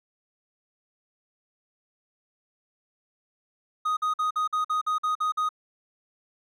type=tone bursts; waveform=triangle; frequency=1247 Hz; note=D#6; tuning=3 cents sharp; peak=-21 dBFS; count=10; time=3.85-5.491 s; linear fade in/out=10 ms; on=120 ms; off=49 ms; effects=none